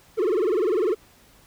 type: tone with vibrato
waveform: triangle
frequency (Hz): 397.3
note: G4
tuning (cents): +23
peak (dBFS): -17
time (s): 0.17-0.95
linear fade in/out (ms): 20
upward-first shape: sine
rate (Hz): 20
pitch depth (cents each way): 240
effects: pink hiss -55 dBFS RMS until 1.46 s